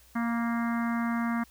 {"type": "harmonic tone with a mistuned harmonic", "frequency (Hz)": 233.1, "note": "A#3", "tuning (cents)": 0, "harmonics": [1, 3, 4, 5, 6, 7, 8, 9], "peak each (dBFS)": [-27, -39, -40, -37, -41, -41, -44, -44], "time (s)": [0.15, 1.44], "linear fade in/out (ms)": 10, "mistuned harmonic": 4, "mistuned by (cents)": 19, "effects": ["added 60 Hz sine -59 dBFS peak until 1.5 s", "white hiss -59 dBFS RMS until 1.5 s"]}